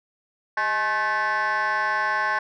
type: tone with frequency modulation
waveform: sine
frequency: 1300 Hz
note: E6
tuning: 24 cents flat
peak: -18 dBFS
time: 0.57-2.39 s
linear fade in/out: 5 ms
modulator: 225 Hz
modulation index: 2.4
effects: tanh soft clip ceiling -20 dBFS